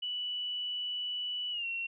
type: tone with pitch glide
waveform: sine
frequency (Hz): 2960 to 2730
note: F#7 to F7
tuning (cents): 0 to -40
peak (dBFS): -33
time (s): 0.02-1.87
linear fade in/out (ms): 10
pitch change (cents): -140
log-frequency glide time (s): 1.51-1.66
effects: none